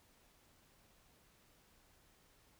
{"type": "silence", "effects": ["pink hiss -69 dBFS RMS until 2.59 s"]}